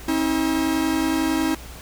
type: tone pair together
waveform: 45% pulse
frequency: 269.1 / 320 Hz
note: C4 / D#4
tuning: +49 / +49 cents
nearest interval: minor third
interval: 300 cents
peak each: -24 / -21 dBFS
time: 0.08-1.55 s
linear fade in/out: 5 ms
effects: added 60 Hz sine -39 dBFS peak until 1.81 s + pink hiss -41 dBFS RMS until 1.81 s